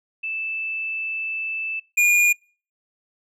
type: tone pair in turn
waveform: sine / square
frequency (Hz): 2637 / 2429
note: E7 / D#7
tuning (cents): 0 / -42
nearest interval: minor second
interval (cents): 142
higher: first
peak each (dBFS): -25 / -15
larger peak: second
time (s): 0.23-1.8 / 1.97-2.33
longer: first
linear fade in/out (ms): 10
effects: noise-tail reverb RT60 0.4 s tail -26 dB re dry + low-pass 12000 Hz 12 dB/octave